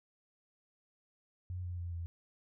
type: tone with pitch steps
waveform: sine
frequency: 90.5 / 88.59 / 86.71 / 84.88 Hz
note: F#2 / F2 / F2 / F2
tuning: -38 / +25 / -12 / -49 cents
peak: -37 dBFS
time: 1.5-2.06 s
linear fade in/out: 0 ms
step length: 140 ms
effects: none